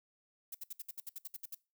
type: noise bursts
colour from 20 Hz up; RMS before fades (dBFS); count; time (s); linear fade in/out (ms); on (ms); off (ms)
violet; -43; 12; 0.52-1.548; 5; 27; 64
effects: noise-tail reverb RT60 0.3 s tail -22 dB re dry